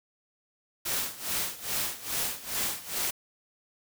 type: noise with tremolo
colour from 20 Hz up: white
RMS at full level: -29 dBFS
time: 0.85-3.11 s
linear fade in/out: 10 ms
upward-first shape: sine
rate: 2.4 Hz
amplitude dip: 85%
effects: none